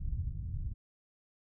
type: low-pass noise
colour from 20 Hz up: white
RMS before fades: -36 dBFS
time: 0-0.74 s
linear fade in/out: 20 ms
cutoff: 110 Hz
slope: 24 dB/octave
effects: none